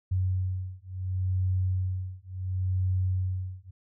sine beating tone pair, 92.5 / 93.21 Hz, F#2 / F#2, 0 / +13 cents, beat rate 0.71 Hz, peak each -29 dBFS, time 0.11-3.71 s, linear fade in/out 10 ms, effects none

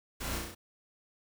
pink noise with echo, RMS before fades -39 dBFS, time 0.2-0.38 s, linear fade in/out 10 ms, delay 34 ms, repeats 5, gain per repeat -2 dB, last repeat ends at 0.55 s, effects none

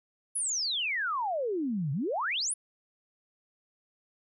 sine exponential two-way sweep, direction down then up, 10810 to 130.5 to 10810 Hz, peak -28 dBFS, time 0.35-2.54 s, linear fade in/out 10 ms, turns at 1.92 s, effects none

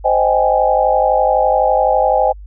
sine chord, Ab major seventh, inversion first, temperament just, 519.1 / 623 / 778.7 / 830.6 Hz, C5 / Eb5 / G5 / Ab5, -14 / +2 / -12 / 0 cents, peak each -16 dBFS, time 0.04-2.33 s, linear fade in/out 20 ms, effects added 50 Hz sine -31 dBFS peak until 2.46 s

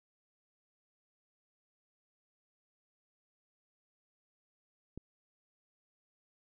click, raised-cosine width 3 ms, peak -30 dBFS, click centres 4.976 s, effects none

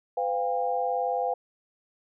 sine tone cluster, 507 / 704 / 803 Hz, B4 / F5 / G5, +45 / +14 / +41 cents, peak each -29 dBFS, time 0.17-1.34 s, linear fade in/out 5 ms, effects none

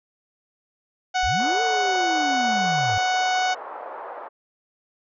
harmonic tone, 740 Hz, F#5, in tune, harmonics 1 / 2 / 3 / 4 / 5 / 6 / 7 / 8 / 9, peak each -21 / -27 / -31 / -33 / -35 / -37 / -38 / -39 / -40 dBFS, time 1.14-3.55 s, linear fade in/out 20 ms
sine linear two-way sweep, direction up then down, 32.7 to 461.8 to 94.4 Hz, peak -27 dBFS, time 1.23-2.98 s, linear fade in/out 0 ms, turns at 1.62 s
white band-pass noise, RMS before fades -36 dBFS, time 1.39-4.29 s, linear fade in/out 20 ms, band 490 to 1100 Hz, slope 24 dB/octave
effects none

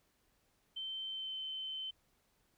sine tone with pitch glide, 3099 to 3074 Hz, G7 to G7, -21 to -35 cents, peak -39 dBFS, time 0.76-1.91 s, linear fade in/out 10 ms, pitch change -14 cents, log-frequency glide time 1.1-1.33 s, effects pink hiss -75 dBFS RMS until 2.57 s

